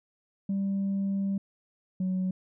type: tone pair in turn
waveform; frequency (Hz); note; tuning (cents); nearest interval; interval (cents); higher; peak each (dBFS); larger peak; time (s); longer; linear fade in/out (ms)
sine; 196.3 / 185.94; G3 / F#3; +3 / +9; minor second; 94; first; -24; neither; 0.49-1.38 / 2-2.31; first; 5
effects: tanh soft clip ceiling -24 dBFS